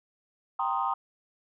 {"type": "chord", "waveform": "sine", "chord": "C minor seventh", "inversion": "second", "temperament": "equal", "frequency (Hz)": [784, 932.3, 1046.5, 1244.5], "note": ["G5", "Bb5", "C6", "Eb6"], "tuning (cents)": [0, 0, 0, 0], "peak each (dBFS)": -31, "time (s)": [0.59, 0.94], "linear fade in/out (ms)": 5, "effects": ["tanh soft clip ceiling -16 dBFS"]}